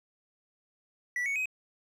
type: tone with pitch steps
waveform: triangle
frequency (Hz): 1958 / 2223 / 2525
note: B6 / C#7 / D#7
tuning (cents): -15 / +4 / +25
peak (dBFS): -27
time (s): 1.16-1.457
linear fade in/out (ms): 2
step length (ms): 99
effects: none

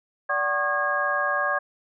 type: tone cluster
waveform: sine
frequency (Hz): 583 / 750 / 1091 / 1213 / 1639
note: D5 / F#5 / C#6 / D#6 / G#6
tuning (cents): -13 / +23 / -28 / -44 / -23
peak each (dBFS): -29 / -31 / -28 / -30 / -25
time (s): 0.29-1.59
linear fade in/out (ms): 10
effects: none

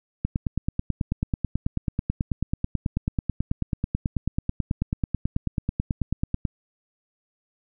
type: click train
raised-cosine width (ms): 5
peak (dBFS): -11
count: 58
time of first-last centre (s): 0.25-6.452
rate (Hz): 9.19
effects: none

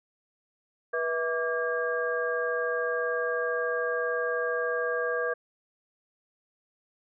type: tone cluster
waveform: sine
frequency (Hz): 487.2 / 649 / 1165 / 1618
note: B4 / E5 / D6 / G#6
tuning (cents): -24 / -27 / -14 / -46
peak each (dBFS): -29 / -34 / -35 / -31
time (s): 0.93-5.34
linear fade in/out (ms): 10
effects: none

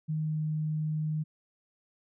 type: tone with pitch glide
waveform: sine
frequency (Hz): 155.56 to 154.49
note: D#3 to D#3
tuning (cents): 0 to -12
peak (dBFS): -28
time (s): 0.08-1.24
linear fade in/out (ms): 20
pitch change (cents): -12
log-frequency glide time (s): 0.2-0.4
effects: none

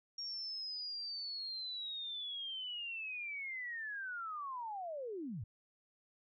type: linear sweep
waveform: sine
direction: down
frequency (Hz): 5588 to 87.31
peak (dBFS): -40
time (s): 0.18-5.44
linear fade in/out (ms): 5
effects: none

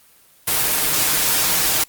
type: noise with comb filter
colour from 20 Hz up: white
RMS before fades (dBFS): -18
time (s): 0.47-1.84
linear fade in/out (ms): 10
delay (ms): 6.5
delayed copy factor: +0.5
effects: white hiss -52 dBFS RMS until 1.88 s + Opus 24 kbps

